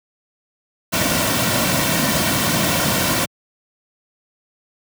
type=noise with comb filter; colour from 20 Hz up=pink; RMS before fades=-18 dBFS; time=0.92-3.26 s; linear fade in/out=20 ms; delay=2.4 ms; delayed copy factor=-0.55; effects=high-pass 100 Hz 12 dB/octave